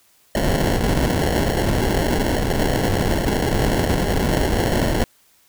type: noise with sample-and-hold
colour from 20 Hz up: pink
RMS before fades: -19 dBFS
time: 0.35-5.04 s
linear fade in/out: 0 ms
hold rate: 1225 Hz
effects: white hiss -57 dBFS RMS until 5.48 s